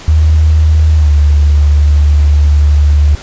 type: tone with pitch glide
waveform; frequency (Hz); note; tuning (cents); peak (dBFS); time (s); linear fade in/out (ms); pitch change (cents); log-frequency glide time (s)
sine; 77.78 to 73.41; D#2 to D2; 0 to 0; -4; 0.08-3.15; 0; -100; 0.96-1.1
effects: pink hiss -30 dBFS RMS until 3.22 s + resampled to 16000 Hz